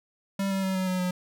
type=tone with pitch steps; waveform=square; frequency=196 / 192.97 / 189.98 / 187.04 / 184.15 / 181.3 Hz; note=G3 / G3 / F#3 / F#3 / F#3 / F#3; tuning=0 / -27 / +46 / +19 / -8 / -35 cents; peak=-26 dBFS; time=0.39-1.11 s; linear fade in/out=5 ms; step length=120 ms; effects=none